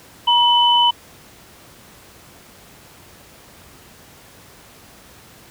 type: tone pair together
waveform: sine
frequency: 954 / 3013 Hz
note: A#5 / F#7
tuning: +40 / +31 cents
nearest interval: octave + minor sixth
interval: 1991 cents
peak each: -14 dBFS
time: 0.27-0.91 s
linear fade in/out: 10 ms
effects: pink hiss -45 dBFS RMS until 5.5 s + high-pass 60 Hz 12 dB/octave